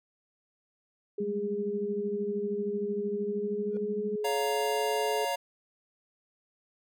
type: tone with pitch glide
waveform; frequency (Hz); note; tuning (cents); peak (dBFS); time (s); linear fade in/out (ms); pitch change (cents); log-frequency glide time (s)
sine; 410 to 429.4; G#4 to A4; -22 to -42; -30; 1.18-5.25; 5; +80; 3.13-4.85
type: tone with tremolo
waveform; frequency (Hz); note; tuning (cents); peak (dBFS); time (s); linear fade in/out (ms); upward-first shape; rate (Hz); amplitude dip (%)
sine; 204.9; G#3; -23; -30; 1.2-4.16; 5; sine; 13; 95
type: tone with exponential growth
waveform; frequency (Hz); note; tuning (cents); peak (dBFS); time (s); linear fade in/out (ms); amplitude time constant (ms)
triangle; 479.8; A#4; +50; -35; 3.66-3.77; 1; 22
type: chord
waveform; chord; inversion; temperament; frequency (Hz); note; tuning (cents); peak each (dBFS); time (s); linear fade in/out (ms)
square; Bb minor; first; just; 559.4 / 699.2 / 932.3; Db5 / F5 / Bb5; +16 / +2 / 0; -34; 4.24-5.36; 10
effects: none